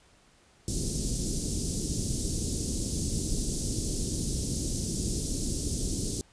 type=band-stop noise; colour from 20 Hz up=pink; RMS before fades=-30 dBFS; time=0.68-6.21 s; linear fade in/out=0 ms; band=370 to 5200 Hz; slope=24 dB/octave; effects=pink hiss -61 dBFS RMS until 6.32 s + resampled to 22050 Hz